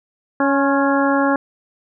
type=harmonic tone with a mistuned harmonic; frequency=277.9 Hz; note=C#4; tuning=4 cents sharp; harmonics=1 / 2 / 3 / 4 / 5 / 6; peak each=-17 / -20 / -22 / -23 / -24 / -25 dBFS; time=0.4-1.36 s; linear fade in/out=2 ms; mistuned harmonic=4; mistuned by=-38 cents; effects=none